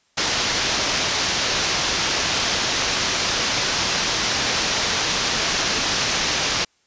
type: low-pass noise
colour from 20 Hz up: white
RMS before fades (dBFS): -22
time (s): 0.17-6.65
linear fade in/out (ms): 10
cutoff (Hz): 6400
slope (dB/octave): 48
effects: white hiss -63 dBFS RMS until 6.86 s + resampled to 16000 Hz